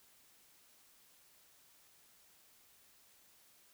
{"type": "silence", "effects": ["white hiss -66 dBFS RMS until 3.73 s"]}